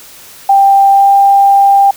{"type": "tone with pitch glide", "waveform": "sine", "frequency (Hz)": [789, 794], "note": ["G5", "G5"], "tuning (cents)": [11, 22], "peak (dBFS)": -3, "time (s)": [0.49, 1.91], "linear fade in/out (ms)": 5, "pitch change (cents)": 11, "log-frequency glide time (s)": [0.91, 1.09], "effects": ["white hiss -35 dBFS RMS until 1.96 s"]}